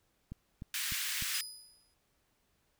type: click train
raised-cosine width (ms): 5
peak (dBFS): -30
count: 4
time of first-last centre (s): 0.32-1.224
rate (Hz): 3.32
type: high-pass noise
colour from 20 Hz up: pink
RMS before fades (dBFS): -36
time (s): 0.74-1.41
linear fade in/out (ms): 2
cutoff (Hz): 1700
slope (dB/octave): 24
type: tone with exponential decay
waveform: 25% pulse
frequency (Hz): 4978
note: D#8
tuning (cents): 0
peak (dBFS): -30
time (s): 1.34-1.94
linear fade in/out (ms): 0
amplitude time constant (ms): 130
effects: pink hiss -75 dBFS RMS until 2.79 s